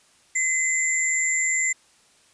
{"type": "tone pair together", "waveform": "sine", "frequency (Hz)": [2045, 7279], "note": ["C7", "A#8"], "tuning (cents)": [-40, -42], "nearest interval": "octave + minor seventh", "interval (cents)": 2198, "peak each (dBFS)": -23, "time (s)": [0.35, 1.73], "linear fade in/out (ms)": 10, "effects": ["white hiss -58 dBFS RMS until 2.33 s", "resampled to 22050 Hz"]}